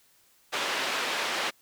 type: band-pass noise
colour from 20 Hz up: white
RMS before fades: -30 dBFS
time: 0.52-1.51 s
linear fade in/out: 20 ms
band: 350 to 3000 Hz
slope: 12 dB/octave
effects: white hiss -63 dBFS RMS until 1.61 s